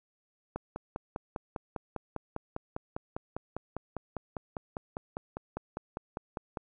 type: click train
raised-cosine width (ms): 1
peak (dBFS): -21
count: 31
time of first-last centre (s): 0.56-6.572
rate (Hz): 4.99
effects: none